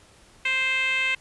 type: tone with band-pass filter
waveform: 10% pulse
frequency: 523.3 Hz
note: C5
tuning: in tune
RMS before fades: -24 dBFS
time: 0.45-1.15 s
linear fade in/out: 5 ms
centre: 2400 Hz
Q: 3.8
effects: pink hiss -54 dBFS RMS until 1.2 s + resampled to 24000 Hz